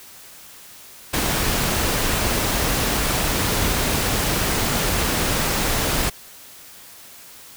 pink noise, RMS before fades -21 dBFS, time 1.13-6.1 s, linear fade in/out 10 ms, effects white hiss -43 dBFS RMS until 7.56 s

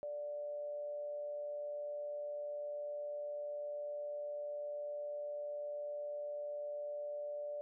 sine tone with amplitude modulation, 587 Hz, D5, 1 cent flat, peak -38 dBFS, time 0.03-7.61 s, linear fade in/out 0 ms, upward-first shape sine, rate 141 Hz, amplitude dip 30%, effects none

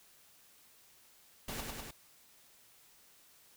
pink noise with echo, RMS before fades -41 dBFS, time 1.48-1.61 s, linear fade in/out 5 ms, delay 100 ms, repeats 3, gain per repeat -2 dB, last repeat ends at 1.91 s, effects white hiss -63 dBFS RMS until 3.56 s

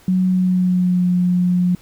sine tone with pitch glide, 184.8 to 179.02 Hz, F#3 to F3, -2 to +43 cents, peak -13 dBFS, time 0.08-1.75 s, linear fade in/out 2 ms, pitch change -55 cents, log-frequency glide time 0.27-1.09 s, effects pink hiss -49 dBFS RMS until 1.81 s

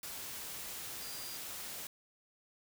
sine tone in noise, 4790 Hz, D8, 33 cents sharp, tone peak -49 dBFS, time 1.02-1.37 s, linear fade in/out 2 ms, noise white, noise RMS -44 dBFS, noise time 0.03-1.87 s, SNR -8 dB, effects none

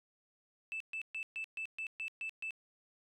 sine tone bursts, 2637 Hz, E7, in tune, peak -36 dBFS, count 9, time 0.72-2.507 s, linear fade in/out 0 ms, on 83 ms, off 130 ms, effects tanh soft clip ceiling -34 dBFS

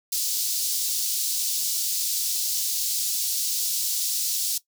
pink high-pass noise, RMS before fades -26 dBFS, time 0.12-4.58 s, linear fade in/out 5 ms, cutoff 4400 Hz, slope 24 dB/octave, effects noise-tail reverb RT60 0.1 s tail -17 dB re dry

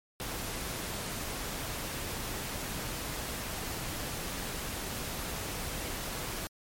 pink noise, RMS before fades -37 dBFS, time 0.2-6.47 s, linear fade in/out 0 ms, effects MP3 64 kbps

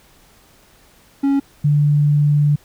triangle / sine tone pair in turn, 277.2 / 146.84 Hz, C#4 / D3, 0 / 0 cents, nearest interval major seventh, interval 1100 cents, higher first, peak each -11 dBFS, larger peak neither, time 1.23-1.4 / 1.64-2.56 s, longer second, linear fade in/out 10 ms, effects pink hiss -51 dBFS RMS until 2.64 s

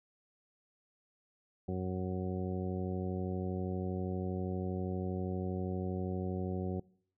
harmonic tone, 92.5 Hz, F#2, in tune, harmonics 1 / 2 / 3 / 4 / 5 / 6 / 8, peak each -38 / -37 / -45 / -40 / -46 / -47 / -48 dBFS, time 1.68-6.8 s, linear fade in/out 5 ms, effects noise-tail reverb RT60 0.6 s tail -23 dB re dry

